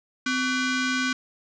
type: ring-modulated tone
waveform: sawtooth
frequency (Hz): 880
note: A5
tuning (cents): 0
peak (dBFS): -16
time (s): 0.26-1.13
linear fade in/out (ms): 5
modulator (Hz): 622
effects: resampled to 16000 Hz + 9-bit